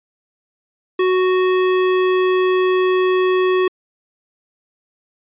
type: tone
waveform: square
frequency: 370 Hz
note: F#4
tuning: in tune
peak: -14 dBFS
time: 0.99-3.68 s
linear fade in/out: 5 ms
effects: resampled to 8000 Hz